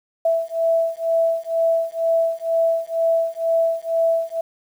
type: beating tone pair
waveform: sine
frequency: 659.3 / 661.4 Hz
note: E5 / E5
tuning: 0 / +6 cents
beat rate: 2.1 Hz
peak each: -20 dBFS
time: 0.25-4.41 s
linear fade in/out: 5 ms
effects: 8-bit